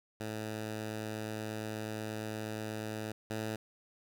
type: tone pair in turn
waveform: 10% pulse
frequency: 108.4 / 109.28 Hz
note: A2 / A2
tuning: -25 / -11 cents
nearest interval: unison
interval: 14 cents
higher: second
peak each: -29 / -27 dBFS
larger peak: second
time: 0.2-3.12 / 3.3-3.56 s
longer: first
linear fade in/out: 5 ms
effects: none